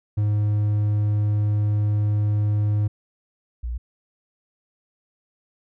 triangle / sine tone pair in turn, 104.6 / 59.39 Hz, G#2 / A#1, +13 / +33 cents, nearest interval minor seventh, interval 980 cents, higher first, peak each -16 / -25 dBFS, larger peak first, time 0.17-2.88 / 3.63-3.78 s, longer first, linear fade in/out 10 ms, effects none

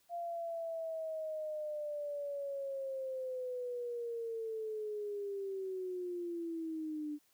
sine linear sweep, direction down, 694 to 293.7 Hz, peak -37 dBFS, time 0.09-7.19 s, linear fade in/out 50 ms, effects white hiss -72 dBFS RMS until 7.33 s

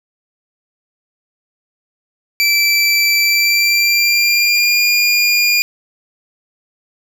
25% pulse tone with pitch glide, 2330 to 2418 Hz, D7 to D7, -14 to +50 cents, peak -7 dBFS, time 2.4-5.62 s, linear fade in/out 0 ms, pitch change +64 cents, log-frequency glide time 3.22-4.85 s, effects none

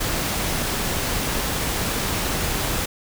pink noise, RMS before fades -24 dBFS, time 0-2.86 s, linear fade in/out 10 ms, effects none

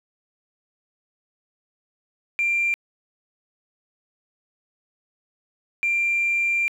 sine tone pair in turn, 2374 / 2374 Hz, D7 / D7, +18 / +18 cents, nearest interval unison, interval 0 cents, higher neither, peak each -18 dBFS, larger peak neither, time 2.39-2.74 / 5.83-6.68 s, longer second, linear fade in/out 0 ms, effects tanh soft clip ceiling -15 dBFS + 9-bit

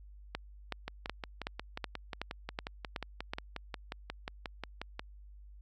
two click trains, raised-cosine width 0.3 ms, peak -19 / -22 dBFS, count 9 / 24, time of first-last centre 0.35-3.335 / 0.88-4.994 s, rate 2.68 / 5.59 Hz, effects added 50 Hz sine -50 dBFS peak until 5.61 s

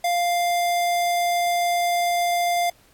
square tone, 698.5 Hz, F5, in tune, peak -20 dBFS, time 0.04-2.7 s, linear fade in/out 5 ms, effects pink hiss -57 dBFS RMS until 2.93 s + AAC 64 kbps

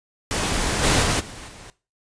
pink noise with level steps, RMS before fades -23 / -18 / -21 / -38 / -42 dBFS, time 0.31-1.7 s, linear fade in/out 0 ms, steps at 0.82 / 1.02 / 1.19 / 1.47 s, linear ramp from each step 20 ms, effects noise-tail reverb RT60 0.3 s tail -18 dB re dry + resampled to 22050 Hz

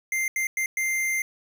square tone bursts at uneven times, 2093 Hz, C7, in tune, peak -24 dBFS, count 4, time 0.12-0.28 / 0.36-0.47 / 0.57-0.66 / 0.77-1.22 s, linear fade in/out 2 ms, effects none

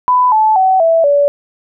sine tone with pitch steps, 998 / 868.8 / 756.3 / 658.4 / 573.2 Hz, B5 / A5 / F#5 / E5 / D5, +18 / -22 / +38 / -2 / -42 cents, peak -7 dBFS, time 0.08-1.28 s, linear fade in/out 0 ms, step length 240 ms, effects none

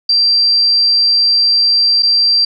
sine tone with dropouts, 4711 Hz, D8, 5 cents sharp, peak -8 dBFS, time 0.09-2.45 s, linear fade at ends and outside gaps 5 ms, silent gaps 2.024-2.03 s, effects none

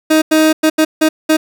30% pulse tone bursts at uneven times, 313.3 Hz, D#4, 12 cents sharp, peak -5 dBFS, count 6, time 0.1-0.22 / 0.31-0.53 / 0.63-0.7 / 0.78-0.85 / 1.01-1.09 / 1.29-1.37 s, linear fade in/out 10 ms, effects none

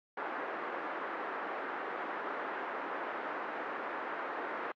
white band-pass noise, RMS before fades -39 dBFS, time 0.17-4.72 s, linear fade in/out 5 ms, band 300 to 1600 Hz, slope 24 dB/octave, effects AAC 64 kbps

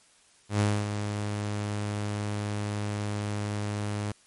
sawtooth tone with ADSR envelope, 103.83 Hz, G#2, in tune, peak -17 dBFS, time 0.49-4.12 s, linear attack 110 ms, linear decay 250 ms, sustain -8 dB, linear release 6 ms, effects white hiss -60 dBFS RMS until 4.26 s + MP3 48 kbps

